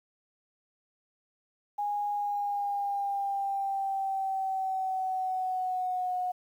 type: tone with pitch glide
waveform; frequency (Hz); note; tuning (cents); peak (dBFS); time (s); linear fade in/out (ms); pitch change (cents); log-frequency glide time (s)
sine; 823 to 729; G#5 to F#5; -16 to -26; -28; 1.78-6.32; 10; -210; 2.12-6.16
effects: 10-bit